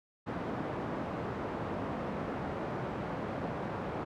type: band-pass noise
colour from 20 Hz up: pink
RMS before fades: -37 dBFS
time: 0.26-4.05 s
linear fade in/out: 20 ms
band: 130 to 1100 Hz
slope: 12 dB/octave
effects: none